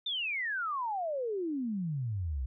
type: exponential sweep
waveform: sine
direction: down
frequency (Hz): 3665 to 60.3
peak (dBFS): -31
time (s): 0.06-2.46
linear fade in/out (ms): 5
effects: none